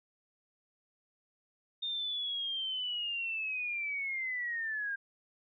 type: linear sweep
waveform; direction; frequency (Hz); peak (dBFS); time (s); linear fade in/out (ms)
sine; down; 3657 to 1595; -33; 1.82-4.96; 10
effects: none